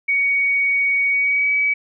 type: tone with pitch glide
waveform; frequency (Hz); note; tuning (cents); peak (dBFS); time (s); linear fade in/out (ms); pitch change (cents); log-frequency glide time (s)
sine; 2242 to 2279; C#7 to C#7; +19 to +47; -15; 0.08-1.74; 10; +28; 1.1-1.51
effects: none